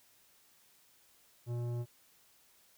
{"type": "tone with tanh clipping", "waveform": "sine", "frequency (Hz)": 120, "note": "B2", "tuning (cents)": -49, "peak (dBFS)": -36, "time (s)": [1.46, 1.86], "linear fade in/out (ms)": 50, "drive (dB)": 13, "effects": ["white hiss -66 dBFS RMS until 2.77 s"]}